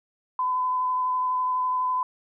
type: tone with vibrato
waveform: sine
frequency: 1011 Hz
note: B5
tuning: 40 cents sharp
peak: -22 dBFS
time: 0.39-2.03 s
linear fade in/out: 2 ms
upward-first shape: square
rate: 12 Hz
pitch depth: 8 cents each way
effects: none